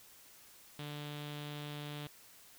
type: tone with low-pass filter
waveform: sawtooth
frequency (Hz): 147.4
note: D3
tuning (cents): +7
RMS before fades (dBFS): -44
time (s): 0.79-2.07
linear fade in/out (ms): 2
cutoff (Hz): 3500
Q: 4
effects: white hiss -59 dBFS RMS until 2.58 s

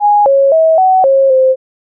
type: tone with pitch steps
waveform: sine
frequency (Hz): 827 / 549 / 644 / 751 / 541 / 522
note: G#5 / C#5 / E5 / F#5 / C#5 / C5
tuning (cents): -8 / -17 / -41 / +26 / -42 / -4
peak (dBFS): -5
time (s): 0-1.56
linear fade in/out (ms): 50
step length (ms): 260
effects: none

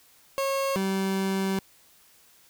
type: tone pair in turn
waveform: 30% pulse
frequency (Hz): 545 / 192.69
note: C#5 / G3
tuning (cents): -29 / -29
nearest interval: octave + tritone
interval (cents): 1800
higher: first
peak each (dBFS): -22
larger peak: neither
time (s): 0.38-0.76 / 0.76-1.59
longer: second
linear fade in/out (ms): 0
effects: white hiss -58 dBFS RMS until 2.49 s

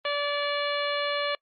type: harmonic tone with a mistuned harmonic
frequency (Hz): 578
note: D5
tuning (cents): -28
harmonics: 1 / 2 / 3 / 4 / 5 / 6 / 7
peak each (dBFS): -29 / -32 / -34 / -35 / -36 / -37 / -37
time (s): 0.05-1.35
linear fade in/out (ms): 2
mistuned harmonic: 7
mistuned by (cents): +55
effects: noise-tail reverb RT60 0.1 s tail -26 dB re dry + Opus 32 kbps

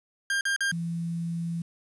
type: tone bursts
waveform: 40% pulse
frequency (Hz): 1600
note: G6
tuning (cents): +35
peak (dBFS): -23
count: 3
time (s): 0.3-0.716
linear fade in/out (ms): 2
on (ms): 110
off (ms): 43
type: tone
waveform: sine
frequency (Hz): 168.4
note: E3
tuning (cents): +37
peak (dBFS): -28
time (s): 0.72-1.62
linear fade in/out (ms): 5
effects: resampled to 24000 Hz + 9-bit

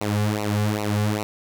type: tone with flanger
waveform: sawtooth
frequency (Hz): 104.8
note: G#2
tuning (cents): +16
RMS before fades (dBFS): -23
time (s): 0.01-1.23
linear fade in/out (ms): 0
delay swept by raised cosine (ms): 0.59 to 3.19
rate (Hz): 2.5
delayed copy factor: -0.95
effects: none

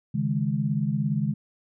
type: chord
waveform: sine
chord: C# suspended second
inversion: none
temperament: just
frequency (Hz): 138.59 / 155.92 / 207.9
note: C#3 / D#3 / G#3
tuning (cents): 0 / +4 / +2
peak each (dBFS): -27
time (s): 0.14-1.34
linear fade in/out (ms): 10
effects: none

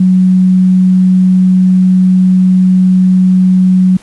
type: tone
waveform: sine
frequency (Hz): 185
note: F#3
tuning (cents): 0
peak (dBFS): -4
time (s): 0-3.97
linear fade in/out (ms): 5
effects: pink hiss -40 dBFS RMS until 4.02 s + resampled to 24000 Hz

